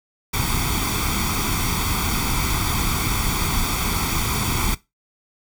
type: noise with comb filter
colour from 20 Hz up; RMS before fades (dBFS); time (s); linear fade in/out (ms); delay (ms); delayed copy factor
pink; -22; 0.33-4.75; 10; 0.87; +0.75
effects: noise-tail reverb RT60 0.2 s tail -18 dB re dry